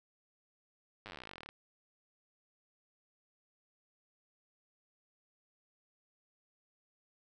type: slowing click train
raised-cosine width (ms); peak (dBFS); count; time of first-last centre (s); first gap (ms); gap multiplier
0.3; -30; 26; 1.06-1.49; 9; 1.05
effects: none